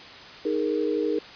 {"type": "chord", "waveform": "sine", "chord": "D# suspended fourth", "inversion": "none", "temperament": "just", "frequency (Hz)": [311.1, 414.8, 466.7], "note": ["D#4", "G#4", "A#4"], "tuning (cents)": [0, -2, 2], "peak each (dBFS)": -27, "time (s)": [0.45, 1.19], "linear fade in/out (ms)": 5, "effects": ["white hiss -43 dBFS RMS until 1.35 s", "resampled to 11025 Hz"]}